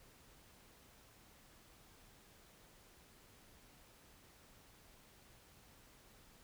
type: silence
effects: pink hiss -64 dBFS RMS until 6.43 s